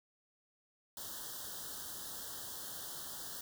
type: band-stop noise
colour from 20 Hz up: white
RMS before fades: -45 dBFS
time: 0.97-3.41 s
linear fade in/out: 2 ms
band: 1800 to 3000 Hz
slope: 96 dB/octave
effects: none